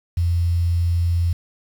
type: tone with quantisation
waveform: sine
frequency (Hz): 86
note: F2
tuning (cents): -26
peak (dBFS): -16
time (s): 0.17-1.33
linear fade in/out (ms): 5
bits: 7
effects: none